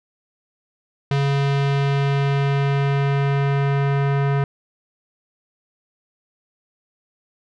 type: tone with low-pass filter sweep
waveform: square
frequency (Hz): 139.7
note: C#3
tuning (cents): +14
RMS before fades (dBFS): -19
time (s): 1.11-4.44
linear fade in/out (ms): 2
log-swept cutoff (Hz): 3900 to 1800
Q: 1.1
effects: none